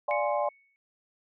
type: chord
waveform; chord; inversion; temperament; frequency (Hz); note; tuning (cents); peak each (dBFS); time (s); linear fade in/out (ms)
sine; D half-diminished seventh; none; equal; 587.3 / 698.5 / 830.6 / 1046.5; D5 / F5 / Ab5 / C6; 0 / 0 / 0 / 0; -28 / -33 / -31 / -33; 0.08-0.49; 5
type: tone with exponential decay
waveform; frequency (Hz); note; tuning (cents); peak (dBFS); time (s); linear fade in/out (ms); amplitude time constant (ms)
sine; 2217; C#7; 0; -30; 0.11-0.76; 0; 140
effects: none